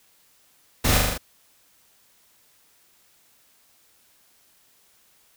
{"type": "noise with echo", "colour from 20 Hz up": "pink", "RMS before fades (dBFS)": -21, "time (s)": [0.84, 0.98], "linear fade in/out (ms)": 10, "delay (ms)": 40, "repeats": 5, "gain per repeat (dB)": -2, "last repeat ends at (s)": 1.18, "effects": ["white hiss -60 dBFS RMS until 5.36 s"]}